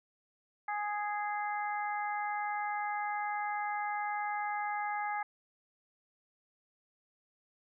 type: harmonic tone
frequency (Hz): 415.3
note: G#4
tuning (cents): 0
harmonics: 2 / 3 / 4 / 5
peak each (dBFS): -34 / -41 / -42 / -42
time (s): 0.68-5.23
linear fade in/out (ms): 5
effects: none